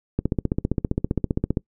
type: click train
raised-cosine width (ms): 3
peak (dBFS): -8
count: 22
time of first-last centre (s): 0.19-1.572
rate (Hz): 15.2
effects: noise-tail reverb RT60 0.1 s tail -24 dB re dry